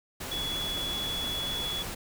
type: tone in noise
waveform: sine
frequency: 3388 Hz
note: G#7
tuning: 34 cents sharp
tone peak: -31 dBFS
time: 0.31-1.83 s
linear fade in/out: 10 ms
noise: pink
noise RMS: -37 dBFS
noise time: 0.2-1.95 s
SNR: +3 dB
effects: none